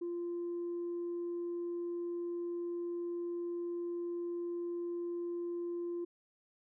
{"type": "tone", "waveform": "sine", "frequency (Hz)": 346.2, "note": "F4", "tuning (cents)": -15, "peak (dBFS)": -34, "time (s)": [0.01, 6.05], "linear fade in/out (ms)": 10, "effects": ["tanh soft clip ceiling -33 dBFS"]}